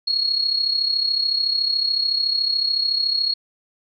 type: tone with amplitude modulation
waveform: sine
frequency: 4312 Hz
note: C#8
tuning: 49 cents flat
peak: -15 dBFS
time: 0.07-3.34 s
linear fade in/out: 10 ms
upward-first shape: sine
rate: 33.8 Hz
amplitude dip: 65%
effects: none